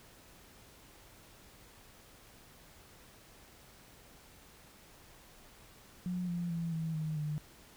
sine tone with pitch steps, 179.7 / 173.48 / 167.47 / 161.67 / 156.08 / 150.67 Hz, F3 / F3 / E3 / E3 / D#3 / D3, +50 / -11 / +28 / -33 / +6 / +45 cents, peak -33 dBFS, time 6.06-7.38 s, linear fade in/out 0 ms, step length 220 ms, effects pink hiss -58 dBFS RMS until 7.76 s

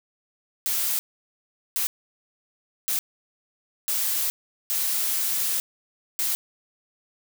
blue noise bursts at uneven times, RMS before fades -25 dBFS, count 6, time 0.66-0.99 / 1.76-1.87 / 2.88-2.99 / 3.88-4.3 / 4.7-5.6 / 6.19-6.35 s, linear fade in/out 0 ms, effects none

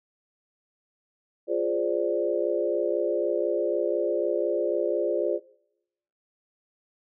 sine chord, D half-diminished seventh, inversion first, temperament equal, 349.2 / 415.3 / 523.3 / 587.3 Hz, F4 / Ab4 / C5 / D5, 0 / 0 / 0 / 0 cents, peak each -28 / -29 / -29 / -28 dBFS, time 1.47-5.4 s, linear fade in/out 50 ms, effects noise-tail reverb RT60 0.8 s tail -22 dB re dry

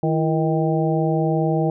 harmonic tone with a mistuned harmonic, 157.7 Hz, D#3, 24 cents sharp, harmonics 1 / 2 / 3 / 4 / 5, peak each -20 / -23 / -25 / -26 / -27 dBFS, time 0.03-1.7 s, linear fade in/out 2 ms, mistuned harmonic 2, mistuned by +93 cents, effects none

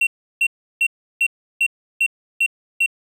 triangle tone bursts, 2726 Hz, F7, 43 cents flat, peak -12 dBFS, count 8, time 0.01-2.862 s, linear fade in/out 5 ms, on 59 ms, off 340 ms, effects none

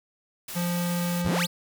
white noise, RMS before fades -37 dBFS, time 0.48-1.22 s, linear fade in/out 5 ms
square tone, 174.61 Hz, F3, in tune, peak -26 dBFS, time 0.55-1.47 s, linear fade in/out 20 ms
sawtooth exponential sweep, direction up, 51.91 to 5210 Hz, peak -22 dBFS, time 1.24-1.47 s, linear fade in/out 20 ms
effects none

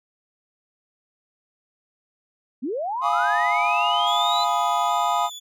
sine linear sweep, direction up, 216.9 to 4065 Hz, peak -24 dBFS, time 2.62-4.45 s, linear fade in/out 20 ms
triangle chord, F half-diminished seventh, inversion none, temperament equal, 698.5 / 830.6 / 987.8 / 1244.5 Hz, F5 / Ab5 / Cb6 / Eb6, 0 / 0 / 0 / 0 cents, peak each -23 dBFS, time 3.01-5.3 s, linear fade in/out 50 ms
30% pulse tone with vibrato, 3504 Hz, A7, 8 cents flat, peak -32 dBFS, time 4.06-5.4 s, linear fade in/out 20 ms, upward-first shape square, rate 1.2 Hz, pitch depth 27 cents each way
effects none

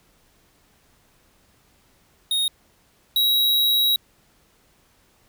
square tone pair in turn, 3729 / 3854 Hz, A#7 / B7, 0 / -43 cents, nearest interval minor second, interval 57 cents, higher second, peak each -20 / -17 dBFS, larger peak second, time 2.31-2.48 / 3.16-3.96 s, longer second, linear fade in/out 2 ms, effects pink hiss -60 dBFS RMS until 5.28 s

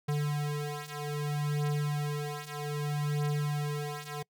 square beating tone pair, 146.83 / 147.46 Hz, D3 / D3, 0 / +7 cents, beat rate 0.63 Hz, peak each -35 / -33 dBFS, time 0.08-4.23 s, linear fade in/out 10 ms, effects noise-tail reverb RT60 0.1 s tail -25 dB re dry

